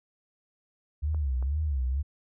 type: tone with vibrato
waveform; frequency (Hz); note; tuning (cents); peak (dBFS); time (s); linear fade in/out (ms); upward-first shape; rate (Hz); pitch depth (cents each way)
sine; 70; C#2; +18; -25; 1.02-2.03; 20; sine; 2.1; 190
type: clicks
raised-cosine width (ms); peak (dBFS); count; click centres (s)
1; -32; 2; 1.146 / 1.426
effects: none